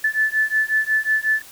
sine beating tone pair, 1743 / 1748.5 Hz, A6 / A6, -17 / -11 cents, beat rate 5.5 Hz, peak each -20 dBFS, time 0.04-1.42 s, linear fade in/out 5 ms, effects white hiss -43 dBFS RMS until 1.51 s

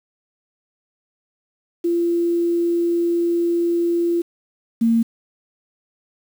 sine tone pair in turn, 342.2 / 229.2 Hz, F4 / A#3, -35 / -29 cents, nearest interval perfect fifth, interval 694 cents, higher first, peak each -16 / -13 dBFS, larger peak second, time 1.84-4.22 / 4.81-5.03 s, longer first, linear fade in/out 10 ms, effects 7-bit

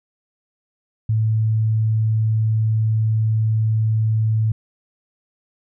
sine tone, 110 Hz, A2, in tune, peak -15 dBFS, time 1.09-4.52 s, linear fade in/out 5 ms, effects none

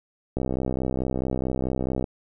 click train, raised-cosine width 2 ms, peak -13 dBFS, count 109, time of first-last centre 0.37-2.042 s, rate 64.6 Hz, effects none

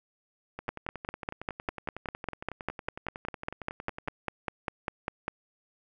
two click trains, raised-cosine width 0.5 ms, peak -15 / -23 dBFS, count 24 / 39, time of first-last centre 0.69-5.281 / 0.59-4.076 s, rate 5.01 / 10.9 Hz, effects none

